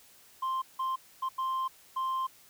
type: tone bursts at uneven times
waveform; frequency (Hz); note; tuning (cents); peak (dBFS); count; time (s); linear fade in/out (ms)
sine; 1050; C6; +6; -26; 5; 0.42-0.62 / 0.79-0.96 / 1.22-1.29 / 1.38-1.68 / 1.96-2.27; 10
effects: tanh soft clip ceiling -28 dBFS + white hiss -58 dBFS RMS until 2.49 s